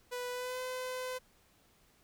sawtooth tone with pitch glide, 493.9 to 509 Hz, B4 to C5, 0 to -48 cents, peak -33 dBFS, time 0.11-1.19 s, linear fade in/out 20 ms, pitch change +52 cents, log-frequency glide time 0.31-0.6 s, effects pink hiss -67 dBFS RMS until 2.03 s

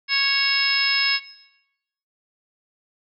harmonic tone with a mistuned harmonic, 553 Hz, C#5, 4 cents flat, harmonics 2 / 3 / 4 / 5 / 6 / 7 / 8 / 9, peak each -34 / -27 / -22 / -27 / -34 / -30 / -31 / -22 dBFS, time 0.08-1.2 s, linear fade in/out 50 ms, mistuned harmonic 9, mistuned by +55 cents, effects noise-tail reverb RT60 0.9 s tail -17 dB re dry

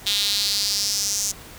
sawtooth tone with high-pass filter sweep, 203.8 Hz, G#3, 32 cents flat, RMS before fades -23 dBFS, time 0.06-1.32 s, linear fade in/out 10 ms, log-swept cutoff 3600 to 6400 Hz, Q 4.1, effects pink hiss -42 dBFS RMS until 1.58 s

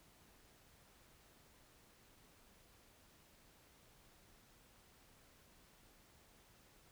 silence, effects pink hiss -67 dBFS RMS until 6.91 s

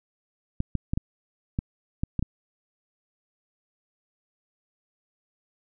clicks, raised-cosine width 5 ms, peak -13 dBFS, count 8, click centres 0.604 / 0.753 / 0.935 / 0.975 / 1.589 / 2.035 / 2.193 / 2.226 s, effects none

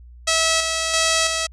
5% pulse tone with tremolo, 649 Hz, E5, 27 cents flat, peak -5 dBFS, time 0.27-1.47 s, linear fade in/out 10 ms, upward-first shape square, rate 1.5 Hz, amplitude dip 40%, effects added 60 Hz sine -40 dBFS peak until 1.52 s + resampled to 22050 Hz

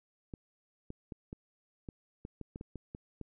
clicks, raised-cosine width 3 ms, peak -29 dBFS, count 12, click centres 0.338 / 0.904 / 1.122 / 1.329 / 1.888 / 2.251 / 2.413 / 2.559 / 2.611 / 2.757 / 2.949 / 3.213 s, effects none

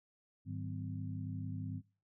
harmonic tone with a mistuned harmonic, 51.2 Hz, G#1, 24 cents flat, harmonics 2 / 3 / 4 / 5, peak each -41 / -44 / -48 / -46 dBFS, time 0.45-1.82 s, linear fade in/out 50 ms, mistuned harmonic 4, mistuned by -140 cents, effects noise-tail reverb RT60 0.4 s tail -25 dB re dry

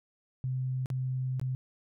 sine tone with dropouts, 129.3 Hz, C3, 20 cents flat, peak -29 dBFS, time 0.44-1.55 s, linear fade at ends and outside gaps 0 ms, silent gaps 0.859-0.902 / 1.397-1.414 s, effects none

